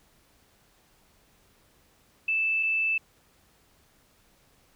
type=tone pair in turn; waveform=sine; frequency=2637 / 2637 Hz; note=E7 / E7; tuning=0 / 0 cents; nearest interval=unison; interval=0 cents; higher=neither; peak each=-23 / -23 dBFS; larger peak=neither; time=2.28-2.63 / 2.63-2.98 s; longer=neither; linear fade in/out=5 ms; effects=pink hiss -63 dBFS RMS until 4.75 s